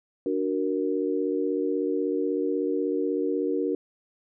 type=chord; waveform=sine; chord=D augmented; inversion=none; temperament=equal; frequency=293.7 / 370 / 466.2 Hz; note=D4 / F#4 / A#4; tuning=0 / 0 / 0 cents; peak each=-28 dBFS; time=0.26-3.75 s; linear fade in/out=2 ms; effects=none